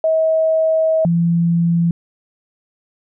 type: tone pair in turn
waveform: sine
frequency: 640 / 169.51 Hz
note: D#5 / E3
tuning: +49 / +49 cents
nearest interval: octave + major seventh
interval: 2300 cents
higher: first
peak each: -12 dBFS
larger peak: neither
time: 0.04-1.05 / 1.05-1.91 s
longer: first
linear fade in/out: 2 ms
effects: none